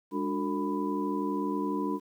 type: tone cluster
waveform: sine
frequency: 202.8 / 292.1 / 364.2 / 450.7 / 994 Hz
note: G#3 / D4 / F#4 / A4 / B5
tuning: -41 / -9 / -27 / +42 / +11 cents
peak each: -35 / -31 / -35 / -39 / -35 dBFS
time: 0.11-2 s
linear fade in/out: 50 ms
effects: 10-bit